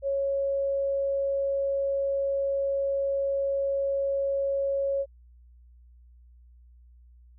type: tone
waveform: sine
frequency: 552 Hz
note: C#5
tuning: 7 cents flat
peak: -24 dBFS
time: 0.02-5.06 s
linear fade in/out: 50 ms
effects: added 60 Hz sine -51 dBFS peak until 7.38 s